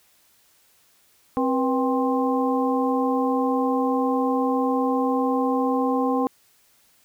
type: harmonic tone with a mistuned harmonic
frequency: 263.1 Hz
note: C4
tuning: 10 cents sharp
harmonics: 1 / 2 / 3 / 4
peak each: -22 / -25 / -27 / -28 dBFS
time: 1.37-6.27 s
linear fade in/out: 0 ms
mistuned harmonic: 2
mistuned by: -120 cents
effects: white hiss -60 dBFS RMS until 7.04 s